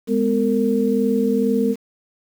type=tone cluster; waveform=sine; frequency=207.2 / 249.4 / 456.4 Hz; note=G#3 / B3 / A#4; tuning=-4 / +17 / -37 cents; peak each=-20 dBFS; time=0.07-1.76 s; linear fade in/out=50 ms; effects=7-bit